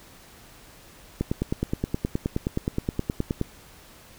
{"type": "click train", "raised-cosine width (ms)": 3, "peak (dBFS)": -11, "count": 22, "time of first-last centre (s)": [1.21, 3.414], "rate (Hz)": 9.53, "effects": ["pink hiss -50 dBFS RMS until 4.18 s"]}